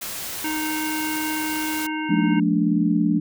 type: noise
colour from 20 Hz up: white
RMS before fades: -31 dBFS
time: 0.01-1.87 s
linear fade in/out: 10 ms
type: harmonic tone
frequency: 309.9 Hz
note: D#4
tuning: 7 cents flat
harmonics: 1 / 3 / 5 / 7 / 9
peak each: -26 / -31 / -33 / -34 / -36 dBFS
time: 0.44-2.4 s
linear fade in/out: 5 ms
type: chord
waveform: sine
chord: Bb dominant seventh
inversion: second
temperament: equal with one note detuned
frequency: 174.61 / 212.5 / 233.1 / 293.7 Hz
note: F3 / Ab3 / Bb3 / D4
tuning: 0 / +40 / 0 / 0 cents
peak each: -22 / -22 / -26 / -21 dBFS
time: 2.09-3.2 s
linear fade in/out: 10 ms
effects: none